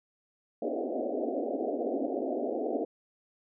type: band-pass noise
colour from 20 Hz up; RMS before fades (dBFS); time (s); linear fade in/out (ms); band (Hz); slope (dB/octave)
pink; -32; 0.62-2.85; 5; 240 to 730; 96
effects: none